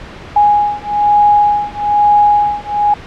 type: beating tone pair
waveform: sine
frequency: 828 / 829.1 Hz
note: G#5 / G#5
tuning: -5 / -3 cents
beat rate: 1.1 Hz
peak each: -11 dBFS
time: 0.36-2.94 s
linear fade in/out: 5 ms
effects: pink hiss -31 dBFS RMS until 3.06 s + low-pass 3000 Hz 12 dB/octave